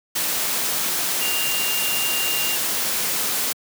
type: tone in noise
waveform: sine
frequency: 2794 Hz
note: F7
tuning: in tune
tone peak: -25 dBFS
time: 1.21-2.56 s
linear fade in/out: 10 ms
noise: white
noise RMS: -23 dBFS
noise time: 0.15-3.53 s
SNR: -5 dB
effects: high-pass 150 Hz 12 dB/octave